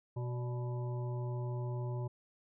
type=harmonic tone with a mistuned harmonic; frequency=123.47 Hz; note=B2; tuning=in tune; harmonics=1 / 3 / 5 / 7 / 8; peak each=-35 / -45 / -49 / -52 / -53 dBFS; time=0.16-2.08 s; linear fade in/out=10 ms; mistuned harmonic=5; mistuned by=-71 cents; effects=none